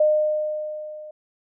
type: tone with level ramp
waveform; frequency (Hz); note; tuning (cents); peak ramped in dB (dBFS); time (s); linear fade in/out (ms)
sine; 610; D#5; -34; -13 to -36; 0-1.11; 5
effects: none